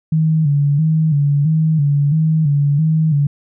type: tone with vibrato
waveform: sine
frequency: 150.7 Hz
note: D3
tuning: 45 cents sharp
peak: -11 dBFS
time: 0.12-3.27 s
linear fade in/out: 5 ms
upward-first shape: square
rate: 1.5 Hz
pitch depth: 85 cents each way
effects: none